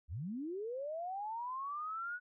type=linear sweep; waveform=sine; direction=up; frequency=59.1 to 1480 Hz; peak=-38 dBFS; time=0.08-2.2 s; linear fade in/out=50 ms; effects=none

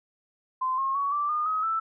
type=tone with pitch steps; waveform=sine; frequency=1034 / 1077.3 / 1122.4 / 1169.4 / 1218.3 / 1269.3 / 1322.5 Hz; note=C6 / C#6 / C#6 / D6 / D#6 / D#6 / E6; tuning=-21 / -50 / +21 / -8 / -37 / +34 / +5 cents; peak=-24 dBFS; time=0.61-1.8 s; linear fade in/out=10 ms; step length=170 ms; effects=none

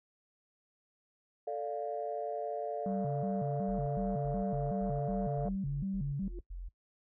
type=chord; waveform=sine; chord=D minor; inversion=second; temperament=equal with one note detuned; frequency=442.3 / 587.3 / 698.5 Hz; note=A4 / D5 / F5; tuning=+9 / 0 / 0 cents; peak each=-38 dBFS; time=1.47-5.49 s; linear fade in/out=5 ms
type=tone with vibrato; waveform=sine; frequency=164.81 Hz; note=E3; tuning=in tune; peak=-32 dBFS; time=2.86-6.28 s; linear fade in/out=2 ms; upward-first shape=square; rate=2.7 Hz; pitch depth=280 cents each way
type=tone bursts; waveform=sine; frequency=43.88 Hz; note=F1; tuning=9 cents sharp; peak=-39 dBFS; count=11; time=3.68-6.69 s; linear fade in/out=10 ms; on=190 ms; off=92 ms
type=tone with exponential growth; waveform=sine; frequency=349.2 Hz; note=F4; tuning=in tune; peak=-40 dBFS; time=6.21-6.39 s; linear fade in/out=2 ms; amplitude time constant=39 ms
effects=noise-tail reverb RT60 0.1 s tail -21 dB re dry + tanh soft clip ceiling -24 dBFS

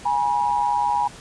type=tone pair together; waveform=sine; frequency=826 / 965 Hz; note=G#5 / B5; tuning=-10 / -40 cents; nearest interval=minor third; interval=270 cents; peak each=-21 dBFS; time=0.05-1.08 s; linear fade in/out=10 ms; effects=pink hiss -42 dBFS RMS until 1.2 s + resampled to 22050 Hz

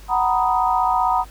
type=chord; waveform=sine; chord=B major seventh; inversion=second; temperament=equal with one note detuned; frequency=745.1 / 932.3 / 987.8 / 1244.5 Hz; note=F#5 / A#5 / B5 / D#6; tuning=+12 / 0 / 0 / 0 cents; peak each=-20 / -21 / -22 / -23 dBFS; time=0.08-1.25 s; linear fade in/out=50 ms; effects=added 50 Hz sine -38 dBFS peak until 1.3 s + pink hiss -47 dBFS RMS until 1.3 s

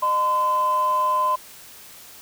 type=tone pair together; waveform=sine; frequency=609 / 1024.2 Hz; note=D#5 / C6; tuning=-37 / -37 cents; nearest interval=major sixth; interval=900 cents; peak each=-27 / -17 dBFS; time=0.02-1.36 s; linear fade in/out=10 ms; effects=tanh soft clip ceiling -13 dBFS + white hiss -44 dBFS RMS until 2.21 s

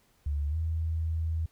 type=tone with pitch glide; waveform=sine; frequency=72.5 to 80.91 Hz; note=D2 to E2; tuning=-22 to -32 cents; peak=-27 dBFS; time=0.26-1.46 s; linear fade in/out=5 ms; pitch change=+190 cents; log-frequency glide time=0.49-0.56 s; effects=pink hiss -67 dBFS RMS until 1.51 s

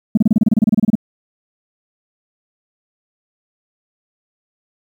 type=tone bursts; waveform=sine; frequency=215.9 Hz; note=A3; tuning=33 cents flat; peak=-6 dBFS; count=16; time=0.15-0.954 s; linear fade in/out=5 ms; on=24 ms; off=28 ms; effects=tanh soft clip ceiling -5 dBFS + 8-bit

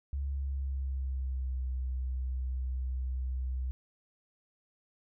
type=tone with pitch glide; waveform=sine; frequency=69.3 to 63.92 Hz; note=C#2 to C2; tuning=0 to -40 cents; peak=-31 dBFS; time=0.13-3.71 s; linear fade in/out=0 ms; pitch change=-140 cents; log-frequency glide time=0.24-1.61 s; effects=none

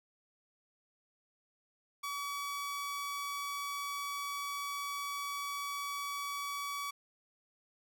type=tone; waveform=sawtooth; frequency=1139 Hz; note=C#6; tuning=47 cents sharp; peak=-33 dBFS; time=2.03-6.91 s; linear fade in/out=10 ms; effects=12-bit

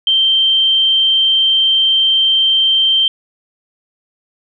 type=tone; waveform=sine; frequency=3136 Hz; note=G7; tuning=in tune; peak=-9 dBFS; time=0.07-3.08 s; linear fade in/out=2 ms; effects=none

